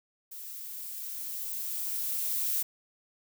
violet noise with level ramp, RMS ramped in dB -43 to -29 dBFS, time 0.31-2.63 s, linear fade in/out 10 ms, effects none

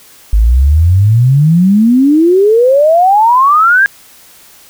sine exponential sweep, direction up, 50.7 to 1646 Hz, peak -4 dBFS, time 0.33-3.86 s, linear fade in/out 0 ms, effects white hiss -40 dBFS RMS until 4.69 s

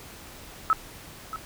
sine tone with echo, 1300 Hz, E6, 24 cents flat, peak -17 dBFS, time 0.7-0.73 s, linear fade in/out 0 ms, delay 630 ms, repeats 1, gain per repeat -13 dB, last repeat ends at 1.36 s, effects pink hiss -45 dBFS RMS until 1.45 s

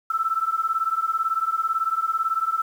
sine beating tone pair, 1315 / 1333 Hz, E6 / E6, -5 / +19 cents, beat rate 18 Hz, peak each -24 dBFS, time 0.1-2.62 s, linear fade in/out 5 ms, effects 8-bit

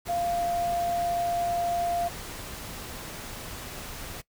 sine tone in noise, 694 Hz, F5, 11 cents flat, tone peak -25 dBFS, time 0.08-2.09 s, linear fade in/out 20 ms, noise pink, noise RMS -39 dBFS, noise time 0.05-4.22 s, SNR +11 dB, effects noise-tail reverb RT60 0.1 s tail -20 dB re dry

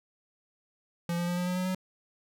square tone with pitch steps, 171.5 / 173.79 / 176.12 / 178.47 / 180.86 / 183.28 / 185.73 Hz, F3 / F3 / F3 / F3 / F#3 / F#3 / F#3, -31 / -8 / +15 / +38 / -39 / -16 / +7 cents, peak -29 dBFS, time 1.09-1.748 s, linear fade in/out 2 ms, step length 94 ms, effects none

